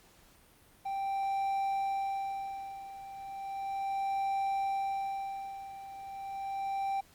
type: tone with tremolo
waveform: triangle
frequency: 784 Hz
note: G5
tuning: in tune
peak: -27 dBFS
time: 0.85-7.01 s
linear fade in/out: 10 ms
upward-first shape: sine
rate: 0.35 Hz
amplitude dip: 80%
effects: pink hiss -61 dBFS RMS until 7.14 s + Opus 48 kbps